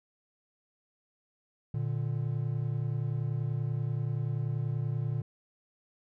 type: tone pair together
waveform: triangle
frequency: 117 / 147.41 Hz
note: A#2 / D3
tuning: +7 / +7 cents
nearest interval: major third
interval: 400 cents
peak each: -29 / -31 dBFS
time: 1.74-5.22 s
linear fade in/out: 5 ms
effects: none